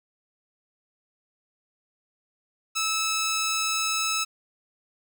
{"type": "tone", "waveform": "10% pulse", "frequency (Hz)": 1304, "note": "E6", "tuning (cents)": -19, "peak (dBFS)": -16, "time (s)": [2.75, 4.25], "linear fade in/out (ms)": 20, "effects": []}